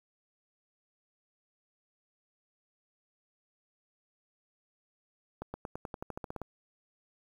accelerating click train, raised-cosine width 1 ms, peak -24 dBFS, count 13, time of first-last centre 5.42-6.417 s, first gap 120 ms, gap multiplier 0.93, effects 9-bit

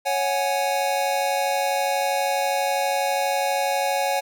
square chord, C# suspended fourth, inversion none, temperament just, 554.4 / 739.2 / 831.5 Hz, C#5 / F#5 / G#5, 0 / -2 / +2 cents, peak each -26 dBFS, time 0.05-4.21 s, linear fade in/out 20 ms, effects none

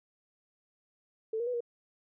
sine tone with pitch steps, 442.2 / 472.6 / 494.9 / 474.3 Hz, A4 / A#4 / B4 / A#4, +9 / +24 / +4 / +30 cents, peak -30 dBFS, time 1.33-1.606 s, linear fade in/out 5 ms, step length 69 ms, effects none

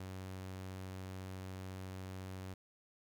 sawtooth tone, 94 Hz, F#2, 28 cents sharp, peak -40 dBFS, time 0-2.54 s, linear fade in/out 5 ms, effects 13-bit

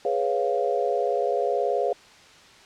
sine chord, C# dominant seventh, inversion second, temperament equal, 415.3 / 493.9 / 554.4 / 698.5 Hz, G#4 / B4 / C#5 / E#5, 0 / 0 / 0 / 0 cents, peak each -27 dBFS, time 0.05-1.93 s, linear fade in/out 2 ms, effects white hiss -50 dBFS RMS until 2.65 s + low-pass 5000 Hz 12 dB/octave

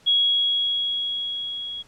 sine tone with level ramp, 3322 Hz, G#7, in tune, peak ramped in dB -15 to -30 dBFS, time 0.06-1.83 s, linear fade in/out 20 ms, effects pink hiss -55 dBFS RMS until 1.87 s + low-pass 8000 Hz 12 dB/octave

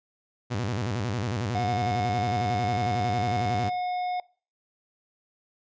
sawtooth tone with vibrato, 110 Hz, A2, in tune, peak -23 dBFS, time 0.5-3.7 s, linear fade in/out 20 ms, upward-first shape square, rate 11 Hz, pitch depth 190 cents each way
harmonic tone, 724 Hz, F#5, 38 cents flat, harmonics 1 / 3 / 5 / 7, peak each -26 / -41 / -47 / -50 dBFS, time 1.55-4.2 s, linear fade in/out 2 ms
effects noise-tail reverb RT60 0.4 s tail -22 dB re dry + resampled to 16000 Hz

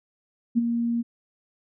sine tone with ADSR envelope, 234.6 Hz, A#3, 11 cents sharp, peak -15 dBFS, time 0.55-1.03 s, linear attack 29 ms, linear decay 21 ms, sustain -7 dB, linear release 27 ms, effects none

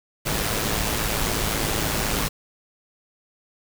pink noise with amplitude modulation, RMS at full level -22 dBFS, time 0.25-2.29 s, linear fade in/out 20 ms, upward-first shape sine, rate 108 Hz, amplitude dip 50%, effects none

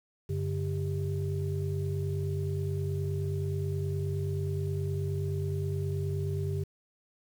sine tone cluster, 94.1 / 143.6 / 396 Hz, F#2 / D3 / G4, +30 / -39 / +18 cents, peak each -31 / -32 / -36 dBFS, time 0.29-6.64 s, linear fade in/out 10 ms, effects tanh soft clip ceiling -21 dBFS + 9-bit

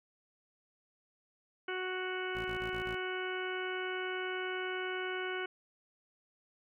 harmonic tone, 370 Hz, F#4, in tune, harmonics 1 / 2 / 3 / 4 / 5 / 6 / 7 / 8, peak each -38 / -46 / -46 / -40 / -51 / -44 / -54 / -46 dBFS, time 1.68-5.46 s, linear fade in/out 5 ms
15% pulse tone bursts, 56.4 Hz, A1, 44 cents sharp, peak -37 dBFS, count 5, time 2.35-2.948 s, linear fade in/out 5 ms, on 94 ms, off 32 ms
effects none

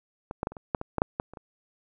clicks, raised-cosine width 1 ms, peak -20 / -14 / -14 / -29 / -26 / -10 / -19 / -12 / -6 / -13 / -30 / -27 dBFS, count 12, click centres 0.311 / 0.431 / 0.471 / 0.52 / 0.568 / 0.748 / 0.814 / 0.983 / 1.019 / 1.199 / 1.336 / 1.372 s, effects none

